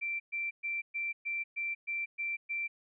sine tone bursts, 2349 Hz, D7, in tune, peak -32 dBFS, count 9, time 0.01-2.68 s, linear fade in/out 20 ms, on 190 ms, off 120 ms, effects none

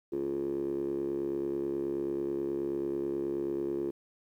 10% pulse tone with band-pass filter, 69.3 Hz, C#2, in tune, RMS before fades -33 dBFS, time 0.12-3.91 s, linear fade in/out 10 ms, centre 370 Hz, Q 8.4, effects 11-bit

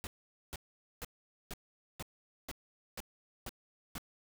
pink noise bursts, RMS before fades -42 dBFS, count 9, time 0.04-3.981 s, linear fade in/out 0 ms, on 29 ms, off 460 ms, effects none

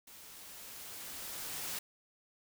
white noise with level ramp, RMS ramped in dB -54 to -39 dBFS, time 0.07-1.79 s, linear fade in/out 5 ms, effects none

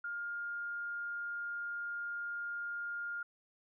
sine tone, 1411 Hz, F6, 17 cents sharp, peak -37 dBFS, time 0.04-3.23 s, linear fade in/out 5 ms, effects none

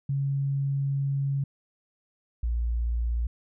sine tone pair in turn, 138.59 / 58.27 Hz, C#3 / A#1, 0 / 0 cents, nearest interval octave + minor third, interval 1500 cents, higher first, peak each -24 dBFS, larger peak neither, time 0.09-1.44 / 2.43-3.27 s, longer first, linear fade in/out 5 ms, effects none

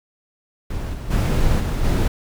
brown noise with level steps, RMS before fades -26 / -29 / -17 / -21 / -17 dBFS, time 0.7-2.08 s, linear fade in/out 5 ms, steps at 0.93 / 1.1 / 1.59 / 1.83 s, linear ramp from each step 20 ms, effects none

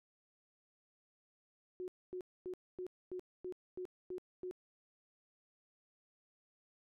sine tone bursts, 365.4 Hz, F#4, 22 cents flat, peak -40 dBFS, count 9, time 1.8-4.511 s, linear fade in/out 0 ms, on 79 ms, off 250 ms, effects none

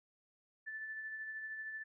sine tone with tremolo, 1755 Hz, A6, 5 cents flat, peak -40 dBFS, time 0.66-1.84 s, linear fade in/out 20 ms, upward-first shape sine, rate 13 Hz, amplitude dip 35%, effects none

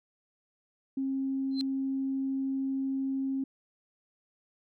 sine tone, 268.7 Hz, C4, 46 cents sharp, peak -28 dBFS, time 0.97-3.44 s, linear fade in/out 5 ms
sine tone with exponential growth, 4106 Hz, C8, 33 cents flat, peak -27 dBFS, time 1.51-1.61 s, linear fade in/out 0 ms, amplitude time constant 21 ms
effects tanh soft clip ceiling -20 dBFS

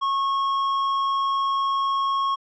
triangle tone with tanh clipping, 1094 Hz, C#6, 23 cents flat, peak -22 dBFS, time 0.01-2.36 s, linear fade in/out 20 ms, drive 13 dB, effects low-pass 5000 Hz 12 dB/octave

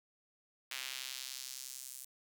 sawtooth tone with high-pass filter sweep, 130.81 Hz, C3, in tune, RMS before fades -45 dBFS, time 0.71-2.05 s, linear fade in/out 5 ms, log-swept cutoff 2400 to 8900 Hz, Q 1.2, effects none

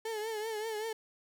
35% pulse tone with vibrato, 436.1 Hz, A4, 15 cents flat, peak -33 dBFS, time 0.05-0.93 s, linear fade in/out 5 ms, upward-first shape triangle, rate 5.2 Hz, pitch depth 85 cents each way, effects none

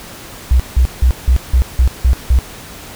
sine tone bursts, 63 Hz, B1, 35 cents sharp, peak -6 dBFS, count 8, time 0.51-2.388 s, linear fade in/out 0 ms, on 86 ms, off 170 ms, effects pink hiss -33 dBFS RMS until 2.95 s

